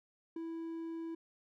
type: tone with ADSR envelope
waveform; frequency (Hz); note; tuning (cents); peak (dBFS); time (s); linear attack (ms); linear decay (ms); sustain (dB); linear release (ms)
triangle; 329.2; E4; -2; -34; 0.36-1.15; 5; 6; -3; 6
effects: none